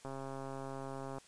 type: click train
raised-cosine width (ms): 1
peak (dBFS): -30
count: 154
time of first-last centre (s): 0.05-1.183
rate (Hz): 135
effects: white hiss -61 dBFS RMS until 1.27 s + resampled to 22050 Hz